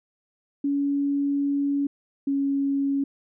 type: tone pair in turn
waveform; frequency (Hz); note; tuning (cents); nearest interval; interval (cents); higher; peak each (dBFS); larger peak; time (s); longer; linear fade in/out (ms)
sine; 282.3 / 277.5; C#4 / C#4; +32 / +2; unison; 30; first; -21; neither; 0.64-1.87 / 2.27-3.04; first; 5
effects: none